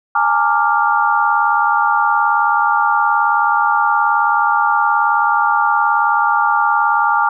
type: chord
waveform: sine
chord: Bb dominant seventh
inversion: third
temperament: equal with one note detuned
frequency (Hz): 830.6 / 909.5 / 1174.7 / 1396.9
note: Ab5 / Bb5 / D6 / F6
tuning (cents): 0 / -43 / 0 / 0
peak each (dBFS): -17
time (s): 0.15-7.29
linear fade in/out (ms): 5
effects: none